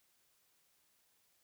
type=silence; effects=white hiss -74 dBFS RMS until 1.43 s

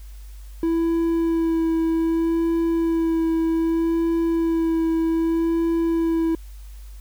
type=tone with vibrato; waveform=triangle; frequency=329.6 Hz; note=E4; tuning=in tune; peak=-16 dBFS; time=0.63-6.35 s; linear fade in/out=2 ms; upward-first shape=sine; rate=0.64 Hz; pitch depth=16 cents each way; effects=added 50 Hz sine -36 dBFS peak until 7 s + white hiss -54 dBFS RMS until 7 s

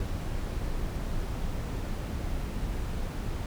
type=noise; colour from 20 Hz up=brown; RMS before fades=-32 dBFS; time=0-3.46 s; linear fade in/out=2 ms; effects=none

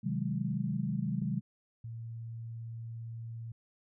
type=chord; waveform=sine; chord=Ab dominant seventh; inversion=first; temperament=just; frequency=129.78 / 155.74 / 186.89 / 207.7 Hz; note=C3 / Eb3 / Gb3 / Ab3; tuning=-14 / +2 / +18 / 0 cents; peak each=-36 dBFS; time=0.03-1.41 s; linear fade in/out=20 ms
type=click; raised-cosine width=3 ms; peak=-38 dBFS; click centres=1.222 s
type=tone; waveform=sine; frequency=114.7 Hz; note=A#2; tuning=28 cents flat; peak=-39 dBFS; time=1.84-3.52 s; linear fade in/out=5 ms
effects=none

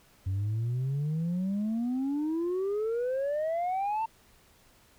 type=exponential sweep; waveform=sine; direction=up; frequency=92.5 to 910 Hz; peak=-25 dBFS; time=0.26-4.06 s; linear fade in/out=10 ms; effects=tanh soft clip ceiling -26 dBFS + pink hiss -61 dBFS RMS until 4.98 s

